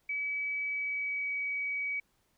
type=tone with pitch glide; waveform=sine; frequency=2286 to 2270 Hz; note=D7 to C#7; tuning=-47 to +41 cents; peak=-31 dBFS; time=0.09-2 s; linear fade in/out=5 ms; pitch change=-12 cents; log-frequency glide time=0.68-1.32 s; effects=pink hiss -73 dBFS RMS until 2.37 s